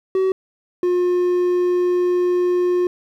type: tone pair in turn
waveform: triangle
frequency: 378.5 / 357.3 Hz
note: F#4 / F4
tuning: +39 / +40 cents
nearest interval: minor second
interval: 99 cents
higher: first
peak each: -13 dBFS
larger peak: neither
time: 0.15-0.32 / 0.83-2.87 s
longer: second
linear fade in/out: 2 ms
effects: 9-bit